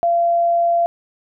sine tone, 685 Hz, F5, 34 cents flat, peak -13 dBFS, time 0.03-0.86 s, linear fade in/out 0 ms, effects none

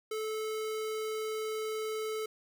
square tone, 435.1 Hz, A4, 19 cents flat, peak -34 dBFS, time 0.11-2.26 s, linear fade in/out 5 ms, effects none

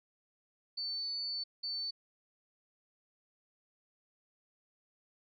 sine tone bursts at uneven times, 4501 Hz, C#8, 26 cents sharp, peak -35 dBFS, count 2, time 0.77-1.44 / 1.63-1.91 s, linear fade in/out 10 ms, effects none

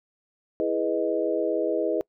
sine chord, E major seventh, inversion none, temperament equal with one note detuned, 329.6 / 416.5 / 493.9 / 622.3 Hz, E4 / G#4 / B4 / D#5, 0 / +5 / 0 / 0 cents, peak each -28 dBFS, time 0.6-2.01 s, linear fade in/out 0 ms, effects noise-tail reverb RT60 0.1 s tail -25 dB re dry

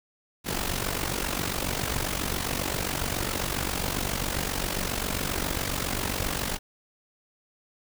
pink noise with amplitude modulation, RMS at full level -26 dBFS, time 0.44-6.59 s, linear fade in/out 50 ms, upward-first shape sine, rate 47.4 Hz, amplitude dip 75%, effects none

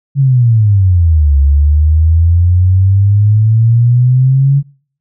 sine exponential two-way sweep, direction down then up, 141.9 to 69.1 to 141.9 Hz, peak -5 dBFS, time 0.15-4.63 s, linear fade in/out 50 ms, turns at 1.38 s, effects noise-tail reverb RT60 0.6 s tail -26 dB re dry

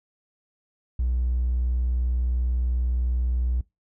triangle tone, 61.4 Hz, B1, 9 cents flat, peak -18 dBFS, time 0.99-3.61 s, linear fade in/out 5 ms, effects noise-tail reverb RT60 0.2 s tail -24 dB re dry + tanh soft clip ceiling -17 dBFS

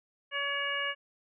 harmonic tone with a mistuned harmonic, 565 Hz, C#5, 33 cents sharp, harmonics 1 / 2 / 3 / 4 / 5, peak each -40 / -38 / -34 / -37 / -35 dBFS, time 0.31-0.95 s, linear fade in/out 50 ms, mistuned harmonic 5, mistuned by +21 cents, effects none

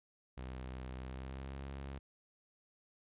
sawtooth tone with pitch glide, 64 to 68.2 Hz, C2 to C#2, -38 to -28 cents, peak -39 dBFS, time 0.37-1.99 s, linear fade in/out 10 ms, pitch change +110 cents, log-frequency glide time 1.01-1.61 s, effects resampled to 8000 Hz

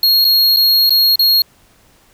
square tone with dropouts, 4285 Hz, C8, 40 cents sharp, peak -9 dBFS, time 0.03-1.42 s, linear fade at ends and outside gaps 2 ms, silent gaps 0.245-0.249 / 0.563-0.569 / 0.895-0.905 / 1.157-1.193 s, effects pink hiss -51 dBFS RMS until 2.13 s

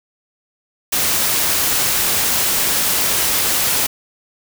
white noise, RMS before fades -17 dBFS, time 0.92-3.87 s, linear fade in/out 10 ms, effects none

